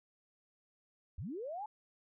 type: linear sweep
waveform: sine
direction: up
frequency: 57.3 to 878 Hz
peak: -39 dBFS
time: 1.18-1.66 s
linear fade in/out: 5 ms
effects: none